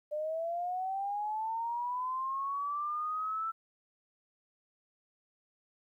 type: linear sweep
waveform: sine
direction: up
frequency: 594 to 1333 Hz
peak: -32 dBFS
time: 0.11-3.52 s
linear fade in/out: 20 ms
effects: 12-bit